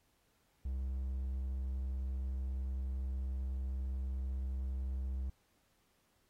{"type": "tone", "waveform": "triangle", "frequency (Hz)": 65.41, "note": "C2", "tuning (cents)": 0, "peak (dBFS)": -33, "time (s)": [0.65, 5.3], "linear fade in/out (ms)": 5, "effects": ["pink hiss -75 dBFS RMS until 6.29 s", "AAC 48 kbps"]}